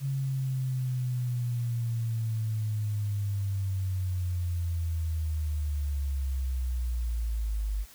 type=linear sweep; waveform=sine; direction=down; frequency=137.4 to 49.46 Hz; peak=-27 dBFS; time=0-7.86 s; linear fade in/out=50 ms; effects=white hiss -53 dBFS RMS until 7.94 s